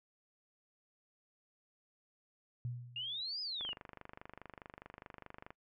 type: tone with exponential decay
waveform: sine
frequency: 121.5 Hz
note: B2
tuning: 28 cents flat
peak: -35 dBFS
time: 2.65-3.25 s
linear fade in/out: 0 ms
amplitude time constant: 130 ms
type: exponential two-way sweep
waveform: sine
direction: up then down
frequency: 2779 to 5090 to 2779 Hz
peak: -38 dBFS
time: 2.96-3.73 s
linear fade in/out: 2 ms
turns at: 3.41 s
type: click train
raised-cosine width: 0.5 ms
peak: -33 dBFS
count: 48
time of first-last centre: 3.61-5.505 s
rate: 24.8 Hz
effects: noise-tail reverb RT60 0.1 s tail -23 dB re dry